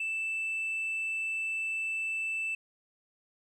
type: tone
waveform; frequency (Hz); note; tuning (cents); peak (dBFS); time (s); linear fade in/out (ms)
sine; 2646; E7; +6; -28; 0-2.55; 5
effects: tanh soft clip ceiling -29 dBFS + 11-bit